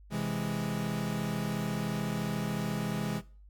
40% pulse chord, C augmented, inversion none, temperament equal, 130.81 / 164.81 / 207.7 Hz, C3 / E3 / G#3, 0 / 0 / 0 cents, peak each -36 / -35 / -33 dBFS, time 0.1-3.22 s, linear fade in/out 50 ms, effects noise-tail reverb RT60 0.4 s tail -19 dB re dry + added 50 Hz sine -51 dBFS peak until 3.49 s

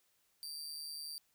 sawtooth tone with amplitude modulation, 4699 Hz, D8, in tune, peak -37 dBFS, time 0.43-1.18 s, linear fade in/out 0 ms, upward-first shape sine, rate 150 Hz, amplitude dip 65%, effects white hiss -75 dBFS RMS until 1.34 s

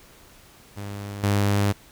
sawtooth tone with level steps, 101.3 Hz, G#2, 43 cents flat, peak -28 / -15 dBFS, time 0.76-1.73 s, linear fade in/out 20 ms, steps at 1.23 s, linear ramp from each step 10 ms, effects pink hiss -51 dBFS RMS until 1.91 s

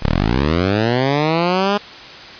10% pulse linear sweep, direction up, 30.03 to 207.7 Hz, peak -6 dBFS, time 0.02-1.78 s, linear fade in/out 10 ms, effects white hiss -35 dBFS RMS until 2.39 s + resampled to 11025 Hz

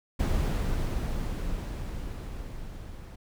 brown noise with level ramp, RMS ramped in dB -25 to -42 dBFS, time 0.19-3.16 s, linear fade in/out 10 ms, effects none

